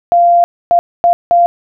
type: tone bursts at uneven times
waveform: sine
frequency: 693 Hz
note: F5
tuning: 14 cents flat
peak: -5 dBFS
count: 4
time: 0.12-0.44 / 0.71-0.79 / 1.04-1.13 / 1.31-1.46 s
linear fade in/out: 0 ms
effects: none